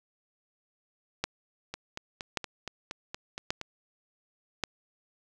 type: two click trains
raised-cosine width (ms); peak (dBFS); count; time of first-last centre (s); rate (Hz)
0.2; -11 / -19; 4 / 9; 1.24-4.638 / 1.74-3.614; 0.883 / 4.27
effects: none